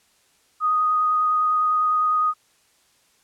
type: tone with vibrato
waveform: sine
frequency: 1244.5 Hz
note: D#6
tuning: in tune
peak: -17 dBFS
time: 0.6-2.34 s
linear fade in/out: 50 ms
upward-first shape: sine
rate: 9.9 Hz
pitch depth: 9 cents each way
effects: white hiss -61 dBFS RMS until 3.23 s + low-pass 10000 Hz 12 dB/octave